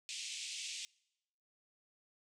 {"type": "band-pass noise", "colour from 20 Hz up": "pink", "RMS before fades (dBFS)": -44, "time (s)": [0.09, 0.85], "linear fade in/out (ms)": 0, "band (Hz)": [2400, 8400], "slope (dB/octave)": 48, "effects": ["noise-tail reverb RT60 0.9 s tail -26 dB re dry"]}